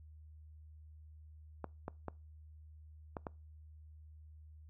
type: clicks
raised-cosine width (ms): 1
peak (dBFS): -26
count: 5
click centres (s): 1.643 / 1.881 / 2.083 / 3.168 / 3.268
effects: noise-tail reverb RT60 0.3 s tail -24 dB re dry + added 77 Hz sine -53 dBFS peak until 4.69 s